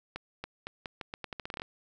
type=accelerating click train; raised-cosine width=0.3 ms; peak=-21 dBFS; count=15; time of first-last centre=0.16-1.619 s; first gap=280 ms; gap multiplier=0.82; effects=none